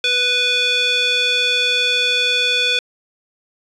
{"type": "tone with band-pass filter", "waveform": "square", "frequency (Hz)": 493.9, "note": "B4", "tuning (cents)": 0, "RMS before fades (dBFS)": -17, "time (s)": [0.04, 2.79], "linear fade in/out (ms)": 2, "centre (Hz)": 3100, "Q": 4.8, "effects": ["resampled to 24000 Hz"]}